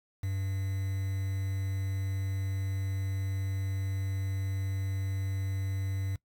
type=tone with quantisation; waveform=triangle; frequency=96.8 Hz; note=G2; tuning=21 cents flat; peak=-28 dBFS; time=0.23-6.16 s; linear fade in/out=5 ms; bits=8; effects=noise-tail reverb RT60 0.1 s tail -20 dB re dry